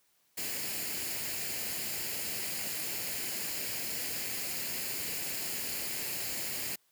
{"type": "noise with comb filter", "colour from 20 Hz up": "white", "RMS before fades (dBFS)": -36, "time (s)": [0.37, 6.76], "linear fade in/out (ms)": 10, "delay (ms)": 0.42, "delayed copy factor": 0.55, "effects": ["white hiss -71 dBFS RMS until 6.91 s", "high-pass 80 Hz 12 dB/octave"]}